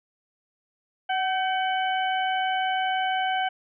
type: harmonic tone with a mistuned harmonic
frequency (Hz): 751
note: F#5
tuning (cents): +26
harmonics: 1 / 2 / 3 / 4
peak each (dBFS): -24 / -30 / -36 / -33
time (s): 1.09-3.49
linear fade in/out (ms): 10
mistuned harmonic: 2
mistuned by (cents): +51
effects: none